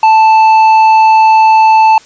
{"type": "tone with tanh clipping", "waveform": "triangle", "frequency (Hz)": 880, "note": "A5", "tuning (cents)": 0, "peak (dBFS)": -4, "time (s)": [0.03, 1.98], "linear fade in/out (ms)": 2, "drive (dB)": 11, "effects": ["white hiss -39 dBFS RMS until 2.05 s", "resampled to 16000 Hz"]}